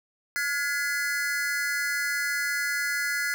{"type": "tone cluster", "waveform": "square", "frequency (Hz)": [1430, 1681, 2025], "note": ["F6", "G#6", "B6"], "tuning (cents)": [41, 20, 43], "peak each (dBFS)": -31, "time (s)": [0.36, 3.34], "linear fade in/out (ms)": 0, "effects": []}